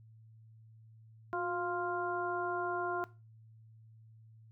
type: harmonic tone with a mistuned harmonic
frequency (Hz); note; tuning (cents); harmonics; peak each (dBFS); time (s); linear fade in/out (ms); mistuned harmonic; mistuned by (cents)
349.2; F4; 0; 1 / 2 / 3 / 4; -37 / -38 / -39 / -40; 1.33-3.04; 0; 1; +52
effects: noise-tail reverb RT60 0.3 s tail -19 dB re dry + added 111 Hz sine -55 dBFS peak until 4.51 s